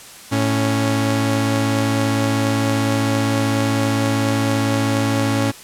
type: tone pair together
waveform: sawtooth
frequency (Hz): 110 / 277.2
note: A2 / C#4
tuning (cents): 0 / 0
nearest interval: octave + major third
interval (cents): 1600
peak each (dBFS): -15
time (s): 0.31-5.52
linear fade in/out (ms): 20
effects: white hiss -39 dBFS RMS until 5.63 s + low-pass 11000 Hz 12 dB/octave